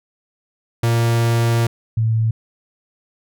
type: tone pair in turn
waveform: 45% pulse / sine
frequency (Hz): 116.6 / 111.93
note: A#2 / A2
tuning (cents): +1 / +30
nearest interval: minor second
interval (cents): 71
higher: first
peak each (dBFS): -14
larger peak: neither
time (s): 0.83-1.67 / 1.97-2.31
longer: first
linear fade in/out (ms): 5
effects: none